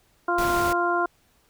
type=harmonic tone; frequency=348.4 Hz; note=F4; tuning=4 cents flat; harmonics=1 / 2 / 3 / 4; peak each=-26 / -26 / -26 / -26 dBFS; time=0.28-1.06 s; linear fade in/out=5 ms
type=noise; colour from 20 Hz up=pink; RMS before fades=-31 dBFS; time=0.38-0.73 s; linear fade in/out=5 ms
effects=pink hiss -63 dBFS RMS until 1.49 s

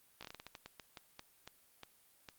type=slowing click train; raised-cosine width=0.2 ms; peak=-30 dBFS; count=16; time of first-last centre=0.21-2.288 s; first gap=16 ms; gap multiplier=1.27; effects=white hiss -68 dBFS RMS until 2.38 s + Opus 32 kbps

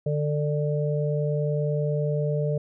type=harmonic tone; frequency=148.3 Hz; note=D3; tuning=17 cents sharp; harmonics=1 / 3 / 4; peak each=-24 / -29 / -30 dBFS; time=0.06-2.58 s; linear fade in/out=5 ms; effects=none

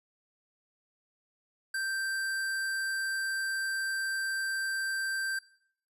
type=tone; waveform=square; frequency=1568 Hz; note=G6; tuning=in tune; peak=-31 dBFS; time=1.74-5.39 s; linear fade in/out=5 ms; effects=noise-tail reverb RT60 0.6 s tail -20 dB re dry + resampled to 32000 Hz

